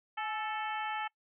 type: harmonic tone with a mistuned harmonic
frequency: 440 Hz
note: A4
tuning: in tune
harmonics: 2 / 3 / 4 / 5 / 6 / 7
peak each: -36 / -40 / -42 / -44 / -46 / -47 dBFS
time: 0.17-1.08 s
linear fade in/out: 10 ms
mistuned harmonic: 2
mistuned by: -53 cents
effects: noise-tail reverb RT60 0.1 s tail -24 dB re dry